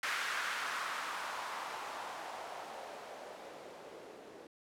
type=noise with low-pass filter sweep; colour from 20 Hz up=violet; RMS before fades=-42 dBFS; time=0.03-4.47 s; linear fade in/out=2 ms; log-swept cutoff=1600 to 400 Hz; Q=2; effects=none